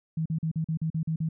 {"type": "tone bursts", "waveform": "sine", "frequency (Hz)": 160.2, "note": "E3", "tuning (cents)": -49, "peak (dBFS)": -25, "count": 9, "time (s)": [0.17, 1.289], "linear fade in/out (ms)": 5, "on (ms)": 87, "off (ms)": 42, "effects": []}